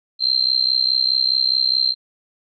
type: tone with amplitude modulation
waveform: sine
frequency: 4145 Hz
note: C8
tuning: 17 cents flat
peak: -11 dBFS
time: 0.19-1.95 s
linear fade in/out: 50 ms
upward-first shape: sine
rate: 64.8 Hz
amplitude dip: 95%
effects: none